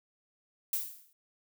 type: noise with exponential decay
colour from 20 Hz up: violet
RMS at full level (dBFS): -29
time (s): 0.73-1.13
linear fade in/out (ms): 2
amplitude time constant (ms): 85
effects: none